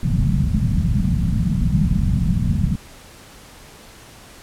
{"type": "low-pass noise", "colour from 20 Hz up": "white", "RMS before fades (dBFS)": -18, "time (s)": [0.03, 2.76], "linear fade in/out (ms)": 2, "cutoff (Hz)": 210, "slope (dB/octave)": 48, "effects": ["pink hiss -43 dBFS RMS until 4.42 s", "low-pass 12000 Hz 12 dB/octave"]}